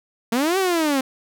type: linear two-way sweep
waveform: sawtooth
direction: up then down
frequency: 220 to 392 to 257.6 Hz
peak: -14 dBFS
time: 0.32-1.01 s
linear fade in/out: 5 ms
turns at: 0.58 s
effects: none